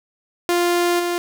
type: tone with level steps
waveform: sawtooth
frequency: 349.2 Hz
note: F4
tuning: in tune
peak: -12 / -16 dBFS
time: 0.49-1.18 s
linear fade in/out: 0 ms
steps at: 0.99 s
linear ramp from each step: 10 ms
effects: none